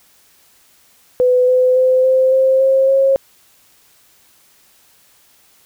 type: tone with pitch steps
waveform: sine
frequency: 501 / 507.4 / 513.9 / 520.5 / 527.1 / 533.9 / 540.7 Hz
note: B4 / B4 / C5 / C5 / C5 / C5 / C#5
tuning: +25 / +47 / -31 / -9 / +13 / +35 / -43 cents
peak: -9 dBFS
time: 1.2-3.16 s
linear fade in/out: 0 ms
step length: 280 ms
effects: white hiss -52 dBFS RMS until 5.65 s